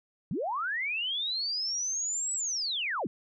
sine linear two-way sweep, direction up then down, 128 to 7902 to 128 Hz, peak -29 dBFS, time 0.31-3.07 s, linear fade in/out 2 ms, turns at 2.34 s, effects none

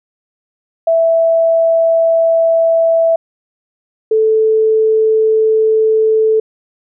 sine tone pair in turn, 659.3 / 438.6 Hz, E5 / A4, 0 / -6 cents, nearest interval perfect fifth, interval 706 cents, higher first, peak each -8 dBFS, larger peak neither, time 0.87-3.16 / 4.11-6.4 s, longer neither, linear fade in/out 5 ms, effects none

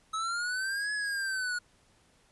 square linear two-way sweep, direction up then down, 1282 to 1700 to 1445 Hz, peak -31 dBFS, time 0.13-1.59 s, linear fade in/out 10 ms, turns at 0.93 s, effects pink hiss -65 dBFS RMS until 2.31 s + resampled to 24000 Hz

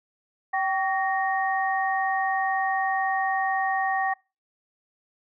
sine tone cluster, 772 / 1130 / 1858 Hz, G5 / C#6 / A#6, -27 / +33 / -6 cents, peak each -24 / -31 / -28 dBFS, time 0.53-4.14 s, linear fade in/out 10 ms, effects noise-tail reverb RT60 0.3 s tail -25 dB re dry

